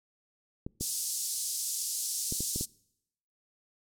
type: clicks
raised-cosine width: 3 ms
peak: -23 dBFS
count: 6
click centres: 0.665 / 0.81 / 2.324 / 2.406 / 2.56 / 2.61 s
type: band-pass noise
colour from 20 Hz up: white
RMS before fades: -34 dBFS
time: 0.8-2.66 s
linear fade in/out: 20 ms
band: 4900 to 11000 Hz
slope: 24 dB/octave
effects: noise-tail reverb RT60 0.8 s tail -25 dB re dry